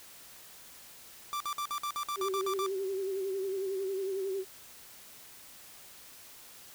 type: tone bursts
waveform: 45% pulse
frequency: 1174.7 Hz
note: D6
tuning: in tune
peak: -32 dBFS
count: 11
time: 1.33-2.663 s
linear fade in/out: 0 ms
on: 73 ms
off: 53 ms
type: tone with vibrato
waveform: sine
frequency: 385.3 Hz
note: G4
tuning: 30 cents flat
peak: -31 dBFS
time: 2.16-4.45 s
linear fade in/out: 50 ms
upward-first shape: sine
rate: 11 Hz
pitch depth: 51 cents each way
effects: white hiss -52 dBFS RMS until 6.74 s